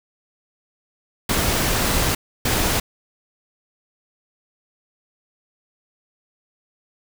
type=noise bursts at uneven times; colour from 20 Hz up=pink; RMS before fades=-20 dBFS; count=2; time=1.29-2.15 / 2.45-2.8 s; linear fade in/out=5 ms; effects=none